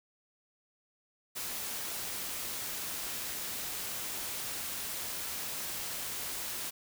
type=noise; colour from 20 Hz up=white; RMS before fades=-38 dBFS; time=1.35-6.71 s; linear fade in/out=20 ms; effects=none